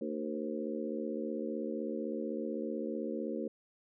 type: harmonic tone with a mistuned harmonic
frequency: 75.8 Hz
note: D#2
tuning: 45 cents flat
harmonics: 3 / 4 / 5 / 6 / 7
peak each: -39 / -40 / -41 / -42 / -42 dBFS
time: 0.01-3.48 s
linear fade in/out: 5 ms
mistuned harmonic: 6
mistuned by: +46 cents
effects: none